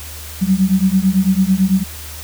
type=beating tone pair; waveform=sine; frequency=185.4 / 194.4 Hz; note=F#3 / G3; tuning=+4 / -14 cents; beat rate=9 Hz; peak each=-14 / -14 dBFS; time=0.41-1.84 s; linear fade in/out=20 ms; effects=added 76 Hz sine -32 dBFS peak until 2.23 s + white hiss -33 dBFS RMS until 2.23 s